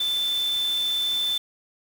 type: tone in noise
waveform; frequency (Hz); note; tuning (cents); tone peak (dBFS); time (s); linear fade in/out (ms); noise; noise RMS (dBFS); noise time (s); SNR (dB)
sine; 3531; A7; +5; -22; 0-1.38; 5; white; -38; 0-1.38; +13
effects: none